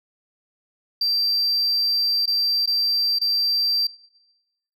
sine tone with dropouts, 4699 Hz, D8, in tune, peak -16 dBFS, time 1.01-3.87 s, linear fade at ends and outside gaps 5 ms, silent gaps 2.258-2.276 / 2.659-2.674 / 3.187-3.214 s, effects noise-tail reverb RT60 1.0 s tail -23 dB re dry + tanh soft clip ceiling -17 dBFS

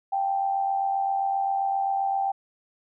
sine tone with amplitude modulation, 784 Hz, G5, in tune, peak -20 dBFS, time 0.12-2.32 s, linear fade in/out 10 ms, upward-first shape sine, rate 87.6 Hz, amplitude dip 55%, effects none

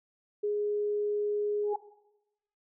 sine tone, 415.3 Hz, G#4, in tune, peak -27 dBFS, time 0.43-1.74 s, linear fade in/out 10 ms
sine tone with exponential growth, 830.6 Hz, G#5, in tune, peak -26 dBFS, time 1.63-1.76 s, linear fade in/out 5 ms, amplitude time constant 28 ms
effects noise-tail reverb RT60 0.9 s tail -17 dB re dry

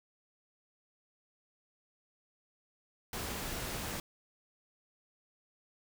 pink noise, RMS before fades -39 dBFS, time 3.13-4 s, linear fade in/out 2 ms, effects none

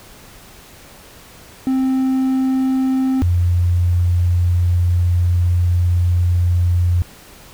triangle / sine tone pair in turn, 262.4 / 88.02 Hz, C4 / F2, +5 / +14 cents, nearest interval octave + perfect fifth, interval 1891 cents, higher first, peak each -12 dBFS, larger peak neither, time 1.67-3.22 / 3.22-7.02 s, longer second, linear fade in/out 0 ms, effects pink hiss -42 dBFS RMS until 7.53 s

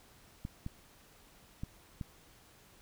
clicks, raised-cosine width 5 ms, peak -26 dBFS, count 4, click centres 0.451 / 0.664 / 1.635 / 2.012 s, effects pink hiss -61 dBFS RMS until 2.81 s

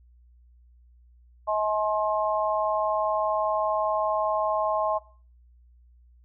harmonic tone, 212.5 Hz, G#3, 40 cents sharp, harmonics 3 / 4 / 5, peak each -26 / -29 / -27 dBFS, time 1.47-4.99 s, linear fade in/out 20 ms, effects noise-tail reverb RT60 0.4 s tail -18 dB re dry + added 60 Hz sine -53 dBFS peak until 6.24 s

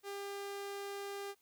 sawtooth tone, 400 Hz, G4, 35 cents sharp, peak -37 dBFS, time 0.03-1.35 s, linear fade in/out 50 ms, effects white hiss -74 dBFS RMS until 1.41 s

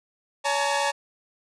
sawtooth tone cluster, 564 / 850 / 919 Hz, C#5 / G#5 / A#5, +30 / +40 / -25 cents, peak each -23 dBFS, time 0.44-0.92 s, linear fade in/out 20 ms, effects resampled to 22050 Hz

